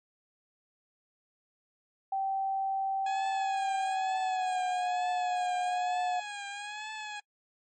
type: tone with pitch glide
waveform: sine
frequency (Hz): 776 to 724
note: G5 to F#5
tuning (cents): -18 to -38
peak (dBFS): -28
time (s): 2.12-6.2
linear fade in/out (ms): 5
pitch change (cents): -120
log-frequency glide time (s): 3.66-4.87
type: tone with vibrato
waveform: 15% pulse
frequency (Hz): 834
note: G#5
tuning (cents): +7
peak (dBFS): -31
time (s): 3.06-7.2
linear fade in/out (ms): 5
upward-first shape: triangle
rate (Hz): 1.1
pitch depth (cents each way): 75
effects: noise-tail reverb RT60 0.1 s tail -26 dB re dry + MP3 32 kbps